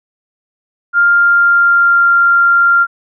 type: tone with pitch glide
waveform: sine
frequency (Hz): 1400 to 1388.7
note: F6 to F6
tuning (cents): +4 to -10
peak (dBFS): -6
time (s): 0.93-2.87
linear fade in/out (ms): 50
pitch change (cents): -14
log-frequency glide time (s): 1.11-2.13
effects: none